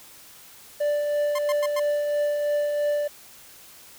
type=tone with tremolo; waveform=triangle; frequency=587.3 Hz; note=D5; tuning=in tune; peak=-18 dBFS; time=0.8-3.08 s; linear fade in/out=10 ms; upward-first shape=triangle; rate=3 Hz; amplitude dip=35%
type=tone bursts; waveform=sawtooth; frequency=1054 Hz; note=C6; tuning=12 cents sharp; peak=-24 dBFS; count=4; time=1.35-1.798 s; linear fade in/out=5 ms; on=37 ms; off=100 ms
effects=white hiss -48 dBFS RMS until 3.98 s